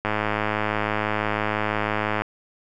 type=click train; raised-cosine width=0.5 ms; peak=-8 dBFS; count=231; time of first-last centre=0.05-2.22 s; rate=106 Hz; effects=none